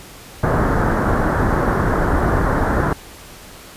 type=low-pass noise; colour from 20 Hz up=pink; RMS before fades=-17 dBFS; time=0.43-2.93 s; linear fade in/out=5 ms; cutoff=1700 Hz; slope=48 dB/octave; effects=pink hiss -39 dBFS RMS until 3.76 s + resampled to 32000 Hz